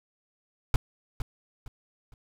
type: noise with echo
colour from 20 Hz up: brown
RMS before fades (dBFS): -19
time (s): 0.74-0.76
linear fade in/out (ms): 2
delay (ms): 460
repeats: 3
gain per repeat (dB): -10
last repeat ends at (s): 2.14
effects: none